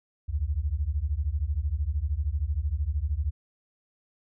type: beating tone pair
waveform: sine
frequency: 67.2 / 80.2 Hz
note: C2 / E2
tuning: +47 / -47 cents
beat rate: 13 Hz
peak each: -28 dBFS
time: 0.28-3.31 s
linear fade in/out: 20 ms
effects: none